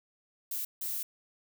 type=noise bursts at uneven times; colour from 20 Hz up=violet; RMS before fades=-35 dBFS; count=2; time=0.51-0.65 / 0.81-1.03 s; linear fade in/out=5 ms; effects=none